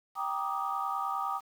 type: chord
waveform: sine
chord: Eb major seventh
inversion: first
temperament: equal with one note detuned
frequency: 784 / 942.6 / 1174.7 / 1244.5 Hz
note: G5 / Bb5 / D6 / Eb6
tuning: 0 / +19 / 0 / 0 cents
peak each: -35 / -38 / -35 / -34 dBFS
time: 0.15-1.41 s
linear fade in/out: 50 ms
effects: tanh soft clip ceiling -20 dBFS + 9-bit